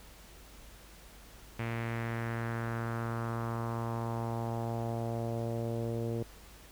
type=tone with low-pass filter sweep; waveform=sawtooth; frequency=115.8 Hz; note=A#2; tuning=11 cents flat; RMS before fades=-35 dBFS; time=1.59-6.23 s; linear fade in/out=5 ms; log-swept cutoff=2300 to 460 Hz; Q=2.6; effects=added 50 Hz sine -55 dBFS peak until 6.71 s + pink hiss -55 dBFS RMS until 6.71 s